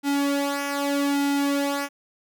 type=tone with flanger; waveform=sawtooth; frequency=282.5 Hz; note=C#4; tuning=33 cents sharp; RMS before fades=-24 dBFS; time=0.03-1.89 s; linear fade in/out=50 ms; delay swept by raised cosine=1.7 to 3.3 ms; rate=0.81 Hz; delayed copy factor=-0.7; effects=none